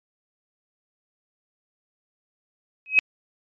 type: tone with exponential growth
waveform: sine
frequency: 2543 Hz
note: D#7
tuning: 37 cents sharp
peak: -8 dBFS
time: 2.86-2.99 s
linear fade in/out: 0 ms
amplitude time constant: 28 ms
effects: MP3 32 kbps